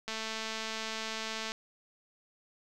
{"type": "click train", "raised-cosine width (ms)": 0.2, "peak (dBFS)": -20, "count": 319, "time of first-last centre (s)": [0.08, 1.519], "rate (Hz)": 221, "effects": []}